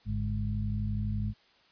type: harmonic tone with a mistuned harmonic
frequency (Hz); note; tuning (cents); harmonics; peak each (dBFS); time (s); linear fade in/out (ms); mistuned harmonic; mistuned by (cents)
52; G#1; +3; 1 / 2 / 3 / 4; -34 / -31 / -42 / -36; 0.05-1.34; 50; 3; -140
effects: white hiss -63 dBFS RMS until 1.71 s + resampled to 11025 Hz